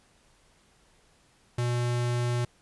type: tone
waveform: square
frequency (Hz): 121.1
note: B2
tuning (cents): -34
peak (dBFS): -26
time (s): 1.58-2.45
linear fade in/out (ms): 5
effects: pink hiss -63 dBFS RMS until 2.61 s + resampled to 24000 Hz